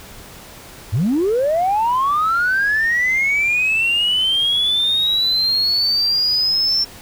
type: linear sweep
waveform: sine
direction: up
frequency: 85.5 to 5410 Hz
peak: -13 dBFS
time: 0.92-6.85 s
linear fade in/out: 20 ms
effects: tanh soft clip ceiling -11 dBFS + pink hiss -39 dBFS RMS until 7.01 s